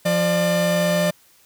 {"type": "tone pair together", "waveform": "45% pulse", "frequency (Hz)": [174.61, 598.3], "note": ["F3", "D5"], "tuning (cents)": [0, 32], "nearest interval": "octave + major sixth", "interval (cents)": 2132, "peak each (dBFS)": [-21, -19], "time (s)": [0.05, 1.11], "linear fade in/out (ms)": 10, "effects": ["white hiss -55 dBFS RMS until 1.45 s"]}